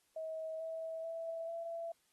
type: tone with pitch steps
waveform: sine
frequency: 639 / 649 / 659.2 / 669.6 Hz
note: D#5 / E5 / E5 / E5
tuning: +46 / -27 / 0 / +27 cents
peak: -39 dBFS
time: 0.16-1.92 s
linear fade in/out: 5 ms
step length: 440 ms
effects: white hiss -75 dBFS RMS until 2.12 s + AAC 32 kbps